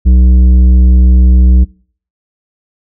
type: tone with tanh clipping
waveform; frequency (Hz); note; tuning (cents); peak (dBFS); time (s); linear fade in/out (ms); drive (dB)
sine; 62.4; B1; +19; -4; 0.05-1.65; 20; 9
effects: noise-tail reverb RT60 0.5 s tail -24 dB re dry